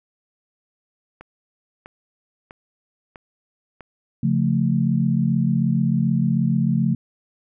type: click train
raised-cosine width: 0.5 ms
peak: -24 dBFS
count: 5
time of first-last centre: 1.21-3.807 s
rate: 1.54 Hz
type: chord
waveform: sine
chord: Db augmented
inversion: none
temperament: equal with one note detuned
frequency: 138.59 / 174.61 / 221.3 Hz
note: Db3 / F3 / A3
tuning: 0 / 0 / +10 cents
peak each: -21 dBFS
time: 4.23-6.95 s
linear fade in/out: 5 ms
effects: none